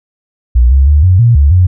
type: tone with pitch steps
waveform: sine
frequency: 60.3 / 67.7 / 73.6 / 91.6 / 118.1 / 71.2 / 90.7 Hz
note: B1 / C#2 / D2 / F#2 / A#2 / C#2 / F#2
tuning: -41 / -40 / +4 / -17 / +23 / +47 / -34 cents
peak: -3 dBFS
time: 0.55-1.67 s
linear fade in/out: 10 ms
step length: 160 ms
effects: none